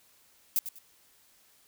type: noise with echo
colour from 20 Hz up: violet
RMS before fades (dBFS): -26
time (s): 0.56-0.59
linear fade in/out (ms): 0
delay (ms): 98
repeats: 2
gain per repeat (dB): -11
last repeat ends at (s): 0.786
effects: white hiss -63 dBFS RMS until 1.67 s